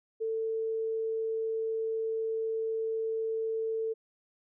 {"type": "tone", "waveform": "sine", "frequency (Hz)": 446, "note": "A4", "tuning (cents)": 23, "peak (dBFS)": -29, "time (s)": [0.2, 3.94], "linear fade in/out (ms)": 20, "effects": []}